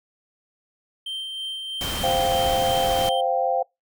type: tone with tremolo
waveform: triangle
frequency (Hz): 3136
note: G7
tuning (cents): 0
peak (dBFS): -26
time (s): 1.06-3.21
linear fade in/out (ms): 5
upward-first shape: sine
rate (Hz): 3.1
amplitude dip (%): 30
type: noise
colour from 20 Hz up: pink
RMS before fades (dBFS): -29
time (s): 1.81-3.09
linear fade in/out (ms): 0
type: chord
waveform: sine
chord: C suspended fourth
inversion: none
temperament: equal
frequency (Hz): 523.3 / 698.5 / 784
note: C5 / F5 / G5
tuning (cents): 0 / 0 / 0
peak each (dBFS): -24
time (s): 2.03-3.63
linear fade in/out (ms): 10
effects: noise-tail reverb RT60 0.2 s tail -25 dB re dry